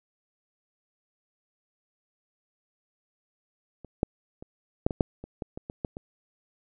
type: clicks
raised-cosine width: 2 ms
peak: -29 / -9 / -28 / -8 / -18 / -7 / -26 / -19 / -23 / -22 / -16 / -24 dBFS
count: 12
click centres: 3.847 / 4.031 / 4.425 / 4.865 / 4.908 / 5.008 / 5.24 / 5.422 / 5.575 / 5.699 / 5.848 / 5.969 s
effects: none